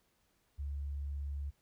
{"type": "tone", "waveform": "sine", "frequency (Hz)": 70.9, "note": "C#2", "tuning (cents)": 40, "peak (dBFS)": -36, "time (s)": [0.58, 1.51], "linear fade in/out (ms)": 20, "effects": ["pink hiss -75 dBFS RMS until 1.61 s"]}